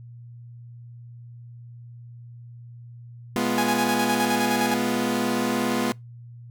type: chord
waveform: sawtooth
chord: F diminished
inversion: first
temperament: equal with one note detuned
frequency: 209.6 / 246.9 / 349.2 Hz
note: Ab3 / Cb4 / F4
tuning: +16 / 0 / 0 cents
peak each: -23 / -21 / -25 dBFS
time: 3.36-5.92 s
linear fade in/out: 0 ms
type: tone with tremolo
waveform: sawtooth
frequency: 830.6 Hz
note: G#5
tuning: in tune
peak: -19 dBFS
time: 3.58-4.74 s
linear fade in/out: 0 ms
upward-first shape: square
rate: 9.7 Hz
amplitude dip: 50%
effects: noise-tail reverb RT60 0.2 s tail -25 dB re dry + added 119 Hz sine -40 dBFS peak until 6.5 s